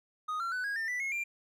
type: tone with pitch steps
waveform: triangle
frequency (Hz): 1245 / 1365.5 / 1497.8 / 1642.8 / 1801.9 / 1976.3 / 2168 / 2378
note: D#6 / F6 / F#6 / G#6 / A6 / B6 / C#7 / D7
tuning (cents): +1 / -39 / +21 / -19 / +41 / +1 / -39 / +21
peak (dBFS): -30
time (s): 0.28-1.24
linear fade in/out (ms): 10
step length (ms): 120
effects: none